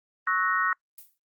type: chord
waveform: sine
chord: F# dominant seventh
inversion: second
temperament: equal with one note detuned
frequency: 1108.7 / 1298.1 / 1480 / 1864.7 Hz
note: C#6 / E6 / F#6 / A#6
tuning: 0 / -27 / 0 / 0 cents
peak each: -28 dBFS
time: 0.27-0.73 s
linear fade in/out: 2 ms
type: noise with exponential decay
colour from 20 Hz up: violet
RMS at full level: -41 dBFS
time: 0.98-1.18 s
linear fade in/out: 2 ms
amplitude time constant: 43 ms
effects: noise-tail reverb RT60 0.1 s tail -25 dB re dry + Opus 24 kbps